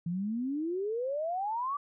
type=exponential sweep; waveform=sine; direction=up; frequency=164.81 to 1174.7 Hz; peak=-30 dBFS; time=0.06-1.77 s; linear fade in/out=5 ms; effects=none